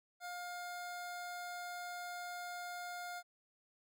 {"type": "tone", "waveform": "25% pulse", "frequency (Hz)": 709, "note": "F5", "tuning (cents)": 26, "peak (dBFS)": -39, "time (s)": [0.2, 3.23], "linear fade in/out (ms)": 50, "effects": []}